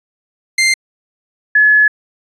sawtooth / sine tone pair in turn, 2093 / 1705.9 Hz, C7 / G#6, 0 / +46 cents, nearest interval major third, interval 354 cents, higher first, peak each -6 dBFS, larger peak neither, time 0.58-0.74 / 1.55-1.88 s, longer second, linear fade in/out 5 ms, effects resampled to 22050 Hz

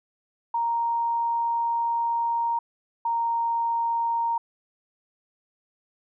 sine tone pair in turn, 932.3 / 928.8 Hz, A#5 / A#5, 0 / -7 cents, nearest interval unison, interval 7 cents, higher first, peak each -22 dBFS, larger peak neither, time 0.54-2.59 / 3.05-4.38 s, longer first, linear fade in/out 5 ms, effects none

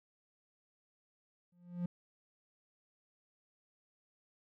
triangle tone with exponential growth, 175.9 Hz, F3, 13 cents sharp, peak -29 dBFS, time 1.52-1.86 s, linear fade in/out 5 ms, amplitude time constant 73 ms, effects none

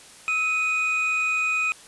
triangle tone pair together, 1297.3 / 2489 Hz, E6 / D#7, -28 / 0 cents, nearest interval major seventh, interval 1128 cents, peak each -28 / -20 dBFS, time 0.28-1.72 s, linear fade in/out 0 ms, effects white hiss -47 dBFS RMS until 1.87 s + resampled to 24000 Hz

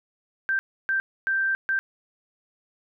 sine tone bursts at uneven times, 1568 Hz, G6, in tune, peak -21 dBFS, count 4, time 0.49-0.59 / 0.89-1 / 1.27-1.55 / 1.69-1.79 s, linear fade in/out 0 ms, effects none

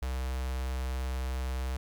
square tone with notch filter, 64.5 Hz, C2, 24 cents flat, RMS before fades -33 dBFS, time 0.02-1.77 s, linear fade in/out 5 ms, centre 250 Hz, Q 0.84, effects 12-bit

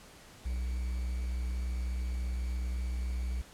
triangle tone with quantisation, 61.74 Hz, B1, in tune, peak -29 dBFS, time 0.45-3.42 s, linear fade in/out 10 ms, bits 9, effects pink hiss -54 dBFS RMS until 3.53 s + low-pass 11000 Hz 12 dB/octave

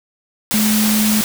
sine tone in noise, 214 Hz, A3, 48 cents flat, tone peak -14 dBFS, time 0.54-1.21 s, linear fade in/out 0 ms, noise white, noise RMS -19 dBFS, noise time 0.51-1.24 s, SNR +2 dB, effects none

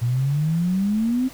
sine exponential sweep, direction up, 116.7 to 264.5 Hz, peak -18 dBFS, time 0.01-1.29 s, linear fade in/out 20 ms, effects pink hiss -43 dBFS RMS until 1.33 s

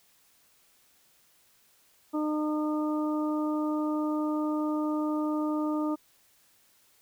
harmonic tone, 304.1 Hz, D#4, 40 cents flat, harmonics 1 / 2 / 3 / 4, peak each -27 / -36 / -39 / -38 dBFS, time 2.13-5.96 s, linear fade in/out 20 ms, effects white hiss -64 dBFS RMS until 7.01 s

